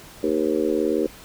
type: harmonic tone with a mistuned harmonic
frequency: 78.5 Hz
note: D#2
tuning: 16 cents sharp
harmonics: 3 / 4 / 5 / 6 / 7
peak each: -29 / -24 / -24 / -25 / -29 dBFS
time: 0.23-1.07 s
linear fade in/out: 5 ms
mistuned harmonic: 7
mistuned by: -39 cents
effects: pink hiss -44 dBFS RMS until 1.24 s